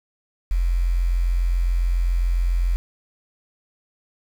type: tone with quantisation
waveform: sine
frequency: 43.65 Hz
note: F1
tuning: in tune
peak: -17 dBFS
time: 0.51-2.76 s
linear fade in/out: 0 ms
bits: 7
effects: none